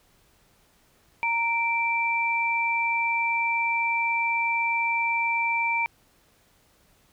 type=tone pair together; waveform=sine; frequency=927.8 / 2342 Hz; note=A#5 / D7; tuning=-8 / -5 cents; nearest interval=octave + major third; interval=1603 cents; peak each=-26 / -24 dBFS; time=1.23-5.86 s; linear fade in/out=0 ms; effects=pink hiss -62 dBFS RMS until 7.12 s